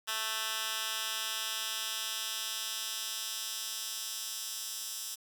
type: tone with high-pass filter sweep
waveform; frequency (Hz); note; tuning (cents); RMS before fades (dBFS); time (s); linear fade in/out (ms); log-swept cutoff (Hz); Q
10% pulse; 220; A3; 0; -37; 0.07-5.16; 20; 2000 to 6000; 0.92
effects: 9-bit